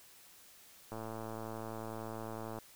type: click train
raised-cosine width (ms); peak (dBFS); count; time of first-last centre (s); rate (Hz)
1; -29; 186; 0.92-2.587; 111
effects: white hiss -59 dBFS RMS until 2.75 s